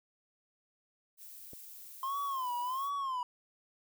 violet noise, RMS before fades -50 dBFS, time 1.17-2.91 s, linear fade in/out 50 ms
click, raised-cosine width 2 ms, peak -37 dBFS, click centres 1.534 s
triangle tone with vibrato, 1046.5 Hz, C6, in tune, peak -31 dBFS, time 2.03-3.23 s, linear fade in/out 2 ms, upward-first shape sine, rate 1.4 Hz, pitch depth 140 cents each way
effects none

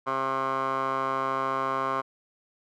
15% pulse tone with band-pass filter, 133.6 Hz, C3, 36 cents sharp, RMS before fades -28 dBFS, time 0.06-2.02 s, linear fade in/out 20 ms, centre 1000 Hz, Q 7.7, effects none

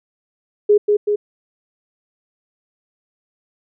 sine tone with echo, 415.3 Hz, G#4, in tune, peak -8 dBFS, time 0.69-0.78 s, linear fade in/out 10 ms, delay 190 ms, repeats 2, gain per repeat -3 dB, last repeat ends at 1.16 s, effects none

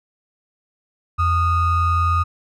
triangle ring-modulated tone, 659.3 Hz, E5, in tune, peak -10 dBFS, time 1.18-2.24 s, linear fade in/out 20 ms, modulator 574 Hz, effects none

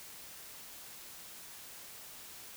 silence, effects white hiss -50 dBFS RMS until 2.56 s

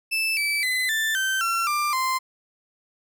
35% pulse tone with pitch steps, 2637 / 2309 / 2022 / 1770.2 / 1550 / 1357.1 / 1188.3 / 1040.5 Hz, E7 / D7 / B6 / A6 / G6 / E6 / D6 / C6, 0 / -30 / +40 / +10 / -20 / +50 / +20 / -10 cents, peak -20 dBFS, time 0.11-2.19 s, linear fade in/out 20 ms, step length 260 ms, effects none

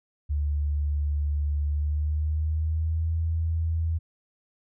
sine tone with pitch glide, 73.2 to 81.69 Hz, D2 to E2, -5 to -15 cents, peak -23 dBFS, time 0.29-3.99 s, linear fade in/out 20 ms, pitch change +190 cents, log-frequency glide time 1.66-3.12 s, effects none

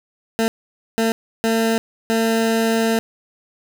20% pulse tone bursts at uneven times, 225.7 Hz, A3, 44 cents sharp, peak -11 dBFS, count 4, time 0.39-0.48 / 0.98-1.12 / 1.44-1.78 / 2.1-2.99 s, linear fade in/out 0 ms, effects none

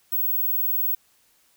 sine tone, 15740 Hz, B9, 7 cents flat, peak -18 dBFS, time 0.12-0.95 s, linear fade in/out 10 ms, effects tanh soft clip ceiling -20 dBFS + white hiss -62 dBFS RMS until 1.56 s

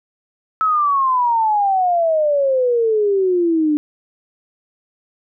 sine exponential sweep, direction down, 1307 to 293.7 Hz, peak -13 dBFS, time 0.61-3.77 s, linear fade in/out 0 ms, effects none

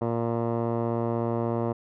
15% pulse tone with low-pass filter, 116.54 Hz, A#2, in tune, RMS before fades -27 dBFS, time 0.01-1.73 s, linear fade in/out 10 ms, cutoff 780 Hz, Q 6.3, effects none

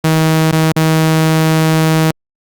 sawtooth tone with dropouts, 159.1 Hz, D#3, 39 cents sharp, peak -5 dBFS, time 0.04-2.11 s, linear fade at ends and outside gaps 5 ms, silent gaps 0.515-0.525 / 0.722-0.762 s, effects Opus 48 kbps

